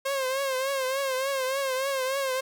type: tone with vibrato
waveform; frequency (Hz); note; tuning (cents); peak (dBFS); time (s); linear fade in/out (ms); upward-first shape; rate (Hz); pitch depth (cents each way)
sawtooth; 534; C5; +35; -22; 0.05-2.41; 10; triangle; 3.4; 83
effects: none